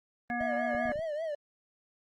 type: harmonic tone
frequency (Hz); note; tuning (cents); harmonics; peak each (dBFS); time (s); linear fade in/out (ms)
240; B3; -49; 1 / 3 / 5 / 7 / 9; -35 / -34 / -45 / -36 / -44; 0.3-0.92; 0
type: tone with vibrato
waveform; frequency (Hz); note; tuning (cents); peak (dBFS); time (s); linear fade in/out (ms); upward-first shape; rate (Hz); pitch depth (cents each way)
triangle; 622; D#5; -1; -30; 0.4-1.35; 5; triangle; 5.1; 130
type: clicks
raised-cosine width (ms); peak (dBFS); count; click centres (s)
5; -34; 6; 0.411 / 0.749 / 0.856 / 0.894 / 0.958 / 0.992
effects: Opus 24 kbps